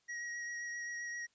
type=tone with vibrato; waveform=square; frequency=1900 Hz; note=A#6; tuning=33 cents sharp; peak=-40 dBFS; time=0.08-1.27 s; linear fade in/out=20 ms; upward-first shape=triangle; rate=7.6 Hz; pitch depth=16 cents each way; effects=white hiss -75 dBFS RMS until 1.34 s + resampled to 16000 Hz